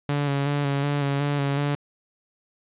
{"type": "tone with vibrato", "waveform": "sawtooth", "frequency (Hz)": 142.1, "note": "C#3", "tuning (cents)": 43, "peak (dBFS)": -18, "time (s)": [0.09, 1.75], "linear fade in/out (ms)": 0, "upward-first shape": "square", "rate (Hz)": 2.7, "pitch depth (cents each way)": 26, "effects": ["resampled to 8000 Hz", "10-bit"]}